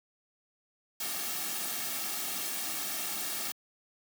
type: noise with comb filter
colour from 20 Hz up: white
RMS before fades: -35 dBFS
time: 1-3.52 s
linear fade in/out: 5 ms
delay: 2 ms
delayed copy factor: -0.65
effects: high-pass 200 Hz 12 dB/octave